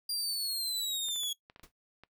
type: linear sweep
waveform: sawtooth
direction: down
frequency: 4800 to 3322 Hz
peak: -29 dBFS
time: 0.09-1.33 s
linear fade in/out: 5 ms
type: clicks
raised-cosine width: 0.3 ms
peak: -35 dBFS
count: 7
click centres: 1.086 / 1.16 / 1.234 / 1.499 / 1.561 / 1.596 / 2.036 s
type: noise with exponential decay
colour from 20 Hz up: pink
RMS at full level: -46 dBFS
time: 1.63-1.72 s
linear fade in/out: 5 ms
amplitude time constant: 18 ms
effects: noise-tail reverb RT60 0.1 s tail -19 dB re dry